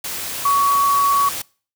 sine tone in noise, 1124 Hz, C#6, 24 cents sharp, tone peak -13 dBFS, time 0.45-1.29 s, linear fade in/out 5 ms, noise white, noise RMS -27 dBFS, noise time 0.04-1.42 s, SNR +11 dB, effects noise-tail reverb RT60 0.4 s tail -23 dB re dry

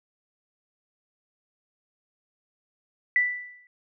sine tone with exponential decay, 1975.5 Hz, B6, in tune, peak -16 dBFS, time 3.16-3.67 s, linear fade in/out 1 ms, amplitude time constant 110 ms, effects none

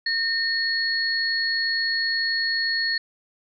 sine tone pair together, 1827 / 4342 Hz, A#6 / C#8, -35 / -37 cents, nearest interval octave + minor third, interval 1498 cents, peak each -24 dBFS, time 0.06-2.98 s, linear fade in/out 5 ms, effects none

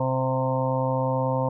harmonic tone with a mistuned harmonic, 130.81 Hz, C3, in tune, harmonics 1 / 2 / 4 / 5 / 6 / 7 / 8, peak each -26 / -31 / -26 / -34 / -38 / -29 / -35 dBFS, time 0-1.49 s, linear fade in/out 5 ms, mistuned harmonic 1, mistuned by -18 cents, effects none

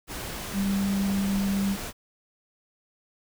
sine tone in noise, 197 Hz, G3, 9 cents sharp, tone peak -23 dBFS, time 0.53-1.77 s, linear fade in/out 50 ms, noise pink, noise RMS -35 dBFS, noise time 0.07-1.93 s, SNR +9 dB, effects none

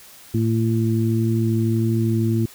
harmonic tone, 112.7 Hz, A2, 42 cents sharp, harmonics 1 / 2 / 3, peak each -19 / -22 / -24 dBFS, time 0.34-2.46 s, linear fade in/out 5 ms, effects white hiss -45 dBFS RMS until 2.54 s

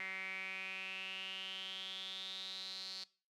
sawtooth tone with band-pass filter sweep, 190 Hz, F#3, 46 cents sharp, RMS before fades -45 dBFS, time 0-3.04 s, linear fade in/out 2 ms, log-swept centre 2100 to 4400 Hz, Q 8.2, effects noise-tail reverb RT60 0.4 s tail -20 dB re dry

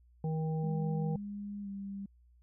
harmonic tone, 158.3 Hz, D#3, 30 cents sharp, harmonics 1 / 3 / 5, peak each -31 / -41 / -45 dBFS, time 0.24-1.16 s, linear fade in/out 2 ms
sine tone with pitch glide, 203.6 to 197.8 Hz, G#3 to G3, -34 to +16 cents, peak -38 dBFS, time 0.63-2.06 s, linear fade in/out 5 ms, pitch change -50 cents, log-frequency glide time 1.62-1.68 s
effects added 60 Hz sine -60 dBFS peak until 2.42 s

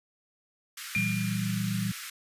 pink high-pass noise, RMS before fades -40 dBFS, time 0.77-2.1 s, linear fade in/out 5 ms, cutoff 1300 Hz, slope 48 dB/octave
sine tone with exponential decay, 2400 Hz, D7, 37 cents sharp, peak -24 dBFS, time 0.95-1.69 s, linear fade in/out 0 ms, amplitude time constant 160 ms
sine chord, E diminished, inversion second, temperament equal with one note detuned, 116.54 / 164.81 / 192.52 Hz, Bb2 / E3 / G3, 0 / 0 / -31 cents, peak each -32 / -34 / -30 dBFS, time 0.96-1.92 s, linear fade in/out 5 ms
effects resampled to 32000 Hz

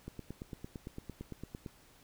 click train, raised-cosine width 3 ms, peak -29 dBFS, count 15, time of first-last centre 0.08-1.662 s, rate 8.85 Hz, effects pink hiss -62 dBFS RMS until 2.03 s

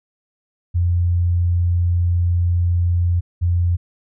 sine tone pair in turn, 87.31 / 87.31 Hz, F2 / F2, 0 / 0 cents, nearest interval unison, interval 0 cents, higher neither, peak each -14 dBFS, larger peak neither, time 0.74-3.21 / 3.41-3.77 s, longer first, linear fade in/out 20 ms, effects none

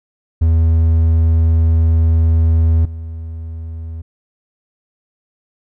triangle tone with level steps, 81.4 Hz, E2, 21 cents flat, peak -7 / -22 dBFS, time 0.41-4.02 s, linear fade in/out 10 ms, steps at 2.85 s, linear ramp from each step 2 ms, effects none

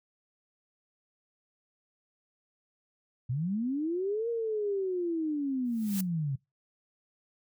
sine linear two-way sweep, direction up then down, 115.7 to 471.5 to 130.3 Hz, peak -28 dBFS, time 3.29-6.36 s, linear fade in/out 10 ms, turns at 4.29 s
blue noise with exponential growth, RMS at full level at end -33 dBFS, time 5.65-6.01 s, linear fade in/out 5 ms, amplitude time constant 77 ms
effects noise-tail reverb RT60 0.2 s tail -22 dB re dry

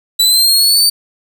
sawtooth linear sweep, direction up, 3942 to 4617 Hz, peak -5 dBFS, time 0.19-0.9 s, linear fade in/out 10 ms, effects none

